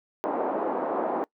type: band-pass noise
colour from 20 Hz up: white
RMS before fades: -28 dBFS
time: 0.24-1.24 s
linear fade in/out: 0 ms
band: 270 to 880 Hz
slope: 24 dB/octave
effects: noise-tail reverb RT60 0.1 s tail -23 dB re dry